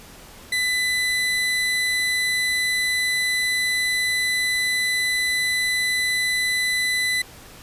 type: tone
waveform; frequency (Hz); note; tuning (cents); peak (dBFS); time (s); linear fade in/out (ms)
30% pulse; 2000; B6; +21; -17; 0.52-7.22; 5
effects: pink hiss -44 dBFS RMS until 7.62 s + resampled to 32000 Hz